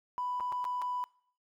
triangle tone with dropouts, 991 Hz, B5, 6 cents sharp, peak -28 dBFS, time 0.18-1.04 s, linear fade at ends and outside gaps 0 ms, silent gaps 0.399-0.406 / 0.521-0.525 / 0.643-0.651 / 0.817-0.821 s, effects noise-tail reverb RT60 0.6 s tail -26 dB re dry + tanh soft clip ceiling -29 dBFS

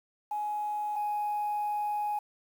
sine tone pair in turn, 838 / 834.2 Hz, G#5 / G#5, +15 / +7 cents, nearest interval unison, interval 8 cents, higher first, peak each -29 / -27 dBFS, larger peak second, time 0.31-0.96 / 0.96-2.19 s, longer second, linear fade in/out 5 ms, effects tanh soft clip ceiling -25 dBFS + 9-bit

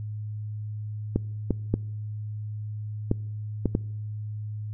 clicks, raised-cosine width 3 ms, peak -9 dBFS, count 6, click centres 1.16 / 1.507 / 1.74 / 3.114 / 3.657 / 3.751 s, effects noise-tail reverb RT60 0.9 s tail -24 dB re dry + added 106 Hz sine -31 dBFS peak until 4.73 s

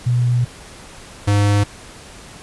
sine / square tone pair in turn, 121.9 / 102.23 Hz, B2 / G#2, -22 / -27 cents, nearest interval minor third, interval 305 cents, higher first, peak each -13 dBFS, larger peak neither, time 0.06-0.45 / 1.27-1.64 s, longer first, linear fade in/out 10 ms, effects pink hiss -39 dBFS RMS until 2.42 s + resampled to 24000 Hz

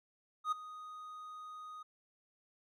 triangle tone with ADSR envelope, 1244.5 Hz, D#6, in tune, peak -27 dBFS, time 0.44-1.83 s, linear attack 79 ms, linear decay 10 ms, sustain -17 dB, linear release 9 ms, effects none

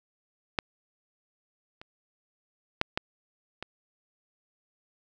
clicks, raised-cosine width 0.3 ms, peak -9 / -28 / -7 / -11 / -20 dBFS, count 5, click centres 0.588 / 1.815 / 2.814 / 2.975 / 3.626 s, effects none

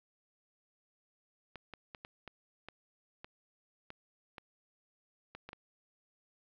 clicks, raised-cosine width 0.3 ms, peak -29 dBFS, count 12, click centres 1.557 / 1.737 / 1.948 / 2.049 / 2.277 / 2.686 / 3.245 / 3.904 / 4.382 / 5.35 / 5.49 / 5.531 s, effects low-pass 4000 Hz 12 dB/octave + 11-bit

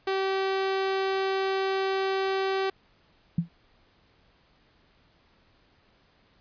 sawtooth tone, 385.2 Hz, G4, 30 cents flat, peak -21 dBFS, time 0.07-2.7 s, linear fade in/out 5 ms
sine tone with exponential decay, 169.1 Hz, E3, 44 cents sharp, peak -18 dBFS, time 3.38-3.49 s, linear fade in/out 5 ms, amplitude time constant 23 ms
effects pink hiss -63 dBFS RMS until 6.4 s + resampled to 11025 Hz

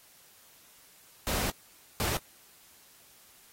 pink noise bursts at uneven times, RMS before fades -31 dBFS, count 2, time 1.27-1.5 / 2-2.17 s, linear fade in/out 0 ms, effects white hiss -58 dBFS RMS until 3.52 s + AAC 48 kbps

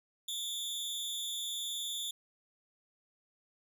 sawtooth tone with amplitude modulation, 3520 Hz, A7, in tune, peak -29 dBFS, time 0.28-2.11 s, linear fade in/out 5 ms, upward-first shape sine, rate 221 Hz, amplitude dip 85%, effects none

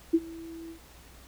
sine tone with ADSR envelope, 329.6 Hz, E4, in tune, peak -16 dBFS, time 0.13-0.79 s, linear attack 15 ms, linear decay 45 ms, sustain -23 dB, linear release 88 ms, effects added 60 Hz sine -54 dBFS peak until 1.27 s + pink hiss -54 dBFS RMS until 1.27 s

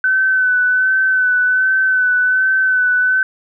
sine tone with vibrato, 1514 Hz, F#6, 39 cents sharp, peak -11 dBFS, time 0.04-3.23 s, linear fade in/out 2 ms, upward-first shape sine, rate 1.3 Hz, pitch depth 27 cents each way, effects none

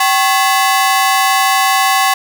sawtooth ring-modulated tone, 932.3 Hz, A#5, in tune, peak -3 dBFS, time 0-2.14 s, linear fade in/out 5 ms, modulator 159 Hz, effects none

